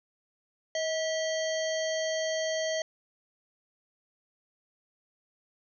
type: harmonic tone with a mistuned harmonic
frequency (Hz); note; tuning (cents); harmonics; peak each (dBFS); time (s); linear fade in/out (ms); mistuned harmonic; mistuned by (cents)
636; D#5; +38; 1 / 3 / 5 / 7 / 9 / 10; -29 / -37 / -39 / -41 / -44 / -41; 0.75-2.82; 2; 3; +42
effects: none